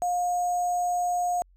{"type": "tone with sample-and-hold", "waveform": "sine", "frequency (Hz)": 710, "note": "F5", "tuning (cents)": 28, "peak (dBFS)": -23, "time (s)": [0.02, 1.42], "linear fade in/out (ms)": 0, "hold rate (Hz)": 7350, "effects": ["added 45 Hz sine -55 dBFS peak until 1.56 s", "low-pass 12000 Hz 12 dB/octave"]}